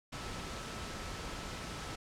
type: tone in noise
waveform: sine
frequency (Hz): 1310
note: E6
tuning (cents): -11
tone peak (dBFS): -52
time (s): 0.12-1.96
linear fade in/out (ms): 10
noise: pink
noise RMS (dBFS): -42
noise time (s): 0.12-1.96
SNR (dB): -13
effects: low-pass 7000 Hz 12 dB/octave